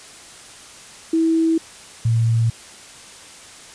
sine tone pair in turn, 325.6 / 114.49 Hz, E4 / A#2, -21 / -31 cents, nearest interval octave + tritone, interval 1810 cents, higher first, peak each -14 dBFS, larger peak neither, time 1.13-1.58 / 2.05-2.5 s, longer neither, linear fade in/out 5 ms, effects white hiss -41 dBFS RMS until 3.74 s + resampled to 22050 Hz

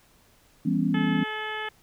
sine chord, C# half-diminished seventh, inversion first, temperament just, 166.31 / 199.57 / 249.5 / 277.2 Hz, E3 / G3 / B3 / C#4, +16 / +31 / +18 / 0 cents, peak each -27 dBFS, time 0.65-1.24 s, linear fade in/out 10 ms
harmonic tone, 431 Hz, A4, 36 cents flat, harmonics 1 / 2 / 3 / 4 / 5 / 6 / 7 / 8, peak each -38 / -36 / -39 / -34 / -39 / -45 / -40 / -45 dBFS, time 0.94-1.69 s, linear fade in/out 5 ms
effects pink hiss -60 dBFS RMS until 1.82 s

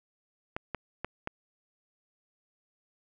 clicks, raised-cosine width 0.5 ms, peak -18 dBFS, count 4, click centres 0.565 / 0.747 / 1.046 / 1.274 s, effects none

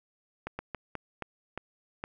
slowing click train, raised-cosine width 0.5 ms, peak -20 dBFS, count 7, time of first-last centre 0.47-2.039 s, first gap 120 ms, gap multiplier 1.31, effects none

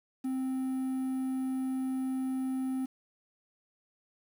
triangle tone with quantisation, 261.6 Hz, C4, in tune, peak -28 dBFS, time 0.24-2.86 s, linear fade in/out 10 ms, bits 9, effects none

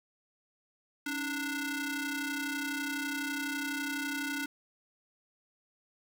sawtooth ring-modulated tone, 592 Hz, D5, 14 cents sharp, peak -26 dBFS, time 1.06-4.46 s, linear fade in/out 5 ms, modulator 872 Hz, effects none

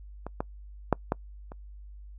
clicks, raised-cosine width 1 ms, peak -22 / -15 / -7 / -11 / -28 dBFS, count 5, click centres 0.266 / 0.405 / 0.927 / 1.121 / 1.519 s, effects noise-tail reverb RT60 0.1 s tail -26 dB re dry + added 50 Hz sine -43 dBFS peak until 2.18 s

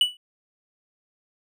triangle tone with exponential decay, 2955 Hz, F#7, 3 cents flat, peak -11 dBFS, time 0.01-0.17 s, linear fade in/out 2 ms, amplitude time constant 34 ms, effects none

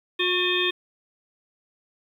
harmonic tone with a mistuned harmonic, 359.4 Hz, F4, 50 cents sharp, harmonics 1 / 3 / 5 / 7 / 9 / 10, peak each -26 / -33 / -29 / -27 / -28 / -27 dBFS, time 0.19-0.71 s, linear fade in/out 10 ms, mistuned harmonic 3, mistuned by +37 cents, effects 9-bit

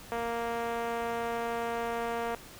5% pulse tone with band-pass filter, 233.1 Hz, A#3, in tune, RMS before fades -33 dBFS, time 0.12-2.35 s, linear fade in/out 0 ms, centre 540 Hz, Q 1.2, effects pink hiss -49 dBFS RMS until 2.59 s

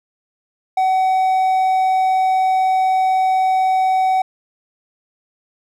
triangle tone, 754 Hz, F#5, 32 cents sharp, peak -11 dBFS, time 0.77-4.22 s, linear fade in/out 5 ms, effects none

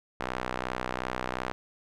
sawtooth tone with band-pass filter, 62.8 Hz, B1, 30 cents sharp, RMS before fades -34 dBFS, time 0.2-1.52 s, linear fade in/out 0 ms, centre 1200 Hz, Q 0.79, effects none

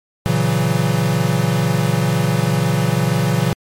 square chord, F# dominant seventh, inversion first, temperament equal, 116.54 / 138.59 / 164.81 / 185 Hz, A#2 / C#3 / E3 / F#3, 0 / 0 / 0 / 0 cents, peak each -21 / -20 / -20 / -23 dBFS, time 0.26-3.53 s, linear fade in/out 0 ms, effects MP3 64 kbps

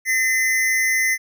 square tone pair together, 1819 / 2043 Hz, A#6 / C7, -43 / -42 cents, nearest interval major second, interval 201 cents, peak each -26 / -18 dBFS, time 0.05-1.18 s, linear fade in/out 50 ms, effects none

